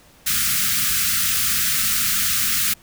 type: band-stop noise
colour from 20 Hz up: white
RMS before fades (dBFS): -20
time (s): 0.26-2.74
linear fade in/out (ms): 10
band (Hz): 250 to 1200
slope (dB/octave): 96
effects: pink hiss -51 dBFS RMS until 2.82 s